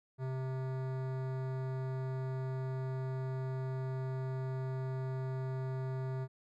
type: tone with hard clipping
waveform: sine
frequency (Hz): 130.9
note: C3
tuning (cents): +1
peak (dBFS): -37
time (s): 0.18-6.28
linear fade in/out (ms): 50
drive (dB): 17
effects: none